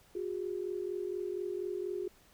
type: tone pair together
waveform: sine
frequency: 361.1 / 405.3 Hz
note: F#4 / G#4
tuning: -42 / -42 cents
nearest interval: major second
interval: 200 cents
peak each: -36 / -38 dBFS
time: 0.15-2.08 s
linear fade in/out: 5 ms
effects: pink hiss -63 dBFS RMS until 2.33 s